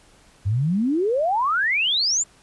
sine exponential sweep, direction up, 92.5 to 7490 Hz, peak -18 dBFS, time 0.45-2.24 s, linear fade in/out 20 ms, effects pink hiss -54 dBFS RMS until 2.42 s + resampled to 24000 Hz

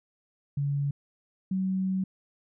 sine tone pair in turn, 141.8 / 188.9 Hz, C#3 / F#3, +40 / +36 cents, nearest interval perfect fourth, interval 496 cents, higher second, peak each -25 dBFS, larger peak neither, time 0.57-0.91 / 1.51-2.04 s, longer second, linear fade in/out 5 ms, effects none

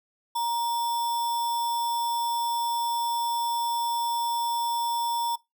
sine tone with sample-and-hold, 940 Hz, A#5, 14 cents sharp, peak -24 dBFS, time 0.35-5.36 s, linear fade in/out 10 ms, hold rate 4410 Hz, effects noise-tail reverb RT60 0.2 s tail -22 dB re dry

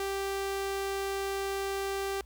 sawtooth tone, 392 Hz, G4, in tune, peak -27 dBFS, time 0-2.21 s, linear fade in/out 2 ms, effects added 60 Hz sine -49 dBFS peak until 2.25 s + pink hiss -66 dBFS RMS until 2.25 s

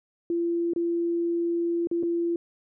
sine tone with dropouts, 340.6 Hz, F4, 43 cents flat, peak -23 dBFS, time 0.3-2.36 s, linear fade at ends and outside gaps 2 ms, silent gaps 0.735-0.761 / 1.872-1.913 / 2.028-2.033 s, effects none

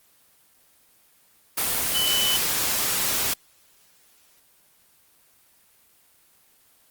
sine tone in noise, 3006 Hz, F#7, 27 cents sharp, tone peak -22 dBFS, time 1.94-2.37 s, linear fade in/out 10 ms, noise white, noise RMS -24 dBFS, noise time 1.57-3.34 s, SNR -1 dB, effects white hiss -59 dBFS RMS until 6.9 s + Opus 24 kbps

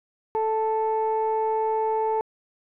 sine tone pair together, 438.8 / 880 Hz, A4 / A5, -5 / 0 cents, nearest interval octave, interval 1205 cents, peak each -23 dBFS, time 0.35-2.21 s, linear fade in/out 0 ms, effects tanh soft clip ceiling -16 dBFS

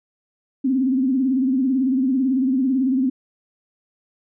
sine tone with vibrato, 261.6 Hz, C4, in tune, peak -16 dBFS, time 0.64-3.1 s, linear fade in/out 10 ms, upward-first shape sine, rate 18 Hz, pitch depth 96 cents each way, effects none

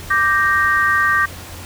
sine chord, G minor, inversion second, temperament equal, 1174.7 / 1568 / 1864.7 Hz, D6 / G6 / Bb6, 0 / 0 / 0 cents, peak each -17 dBFS, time 0.1-1.26 s, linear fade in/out 10 ms, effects added 87 Hz sine -36 dBFS peak until 1.65 s + pink hiss -35 dBFS RMS until 1.65 s

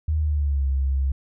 sine tone with pitch glide, 77.5 to 67.47 Hz, D#2 to C#2, -6 to -46 cents, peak -19 dBFS, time 0.08-1.12 s, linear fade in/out 5 ms, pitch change -240 cents, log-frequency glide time 0.19-0.67 s, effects none

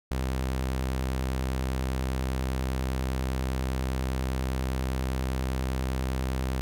sawtooth tone with vibrato, 65 Hz, C2, 11 cents flat, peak -23 dBFS, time 0.11-6.61 s, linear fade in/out 0 ms, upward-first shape sine, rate 10 Hz, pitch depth 15 cents each way, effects none

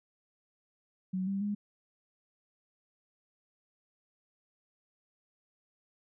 sine tone with pitch steps, 186.6 / 196.3 / 205.6 Hz, F#3 / G3 / G#3, +15 / +3 / -17 cents, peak -30 dBFS, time 1.13-1.55 s, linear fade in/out 10 ms, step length 140 ms, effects none

